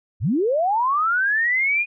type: linear sweep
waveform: sine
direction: up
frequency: 69.5 to 2473 Hz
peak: -17 dBFS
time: 0.2-1.86 s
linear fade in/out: 50 ms
effects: none